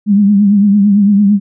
sine tone with vibrato, 202.8 Hz, G#3, 41 cents flat, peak -5 dBFS, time 0.06-1.4 s, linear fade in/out 50 ms, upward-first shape triangle, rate 8.9 Hz, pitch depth 76 cents each way, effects none

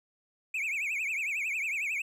triangle tone with vibrato, 2400 Hz, D7, 37 cents sharp, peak -28 dBFS, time 0.54-2.02 s, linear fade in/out 5 ms, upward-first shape triangle, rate 11 Hz, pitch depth 210 cents each way, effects none

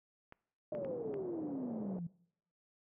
clicks, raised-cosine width 0.5 ms, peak -36 dBFS, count 4, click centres 0.324 / 0.75 / 0.848 / 1.141 s
sine exponential sweep, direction down, 619 to 164.81 Hz, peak -38 dBFS, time 0.72-2.07 s, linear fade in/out 5 ms
white band-pass noise, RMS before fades -46 dBFS, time 0.72-1.99 s, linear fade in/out 2 ms, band 130 to 560 Hz, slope 24 dB/octave
effects noise-tail reverb RT60 0.7 s tail -22 dB re dry

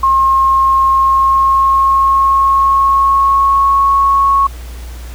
sine tone with pitch glide, 1073 to 1101.9 Hz, C6 to C#6, +43 to -11 cents, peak -7 dBFS, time 0.03-4.47 s, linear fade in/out 5 ms, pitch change +46 cents, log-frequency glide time 0.88-3.87 s, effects added 60 Hz sine -25 dBFS peak until 5.14 s + pink hiss -37 dBFS RMS until 5.14 s

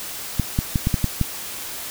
clicks, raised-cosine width 5 ms, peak -6 dBFS, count 7, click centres 0.397 / 0.589 / 0.758 / 0.871 / 0.942 / 1.043 / 1.213 s, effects white hiss -32 dBFS RMS until 1.9 s

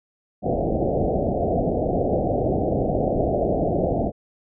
white low-pass noise, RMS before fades -22 dBFS, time 0.42-4.12 s, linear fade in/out 50 ms, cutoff 740 Hz, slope 96 dB/octave, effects none

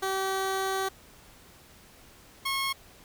15% pulse tone pair in turn, 384.2 / 1086.7 Hz, G4 / C#6, -35 / -35 cents, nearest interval octave + tritone, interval 1800 cents, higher second, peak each -21 dBFS, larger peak neither, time 0.02-0.89 / 2.45-2.73 s, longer first, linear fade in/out 10 ms, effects pink hiss -54 dBFS RMS until 3.04 s

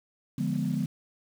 sine chord, D diminished seventh, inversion none, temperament equal, 146.83 / 174.61 / 207.7 / 246.9 Hz, D3 / F3 / Ab3 / Cb4, 0 / 0 / 0 / 0 cents, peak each -31 dBFS, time 0.38-0.86 s, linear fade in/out 5 ms, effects tanh soft clip ceiling -17 dBFS + 8-bit

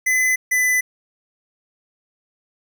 square tone pair in turn, 2020 / 2003 Hz, B6 / B6, +39 / +24 cents, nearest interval unison, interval 15 cents, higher first, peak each -16 dBFS, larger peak neither, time 0.06-0.36 / 0.51-0.81 s, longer neither, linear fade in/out 10 ms, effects none

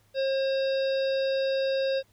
harmonic tone, 537 Hz, C5, 45 cents sharp, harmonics 1 / 3 / 5 / 7 / 9 / 10, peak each -24 / -39 / -41 / -39 / -41 / -51 dBFS, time 0.14-2.03 s, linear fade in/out 50 ms, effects added 103 Hz sine -66 dBFS peak until 2.12 s + pink hiss -66 dBFS RMS until 2.12 s

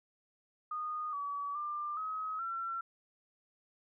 sine tone with pitch steps, 1231 / 1141 / 1192 / 1273 / 1353 Hz, D#6 / C#6 / D6 / D#6 / E6, -19 / +50 / +25 / +39 / +45 cents, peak -35 dBFS, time 0.71-2.81 s, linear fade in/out 5 ms, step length 420 ms, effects none

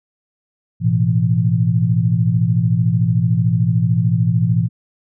sine chord, A suspended second, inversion none, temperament equal with one note detuned, 110 / 123.47 / 168.08 Hz, A2 / B2 / E3, 0 / 0 / +34 cents, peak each -17 dBFS, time 0.8-4.69 s, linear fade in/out 50 ms, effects none

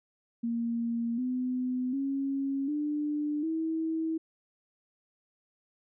sine tone with pitch steps, 233.1 / 252.7 / 274 / 297.1 / 322.1 Hz, A#3 / B3 / C#4 / D4 / E4, 0 / +40 / -20 / +20 / -40 cents, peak -28 dBFS, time 0.43-4.18 s, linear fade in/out 10 ms, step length 750 ms, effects none

